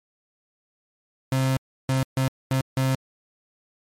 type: tone bursts at uneven times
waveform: 35% pulse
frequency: 132.2 Hz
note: C3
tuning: 18 cents sharp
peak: -18 dBFS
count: 5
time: 1.32-1.57 / 1.89-2.03 / 2.17-2.28 / 2.51-2.61 / 2.77-2.95 s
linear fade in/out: 2 ms
effects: MP3 64 kbps